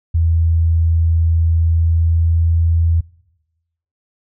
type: tone with pitch glide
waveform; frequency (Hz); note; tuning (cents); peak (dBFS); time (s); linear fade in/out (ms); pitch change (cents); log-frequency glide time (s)
sine; 82.41 to 83.03; E2 to E2; 0 to +13; -11; 0.14-3.01; 10; +13; 1.65-2.52
effects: noise-tail reverb RT60 1.0 s tail -24 dB re dry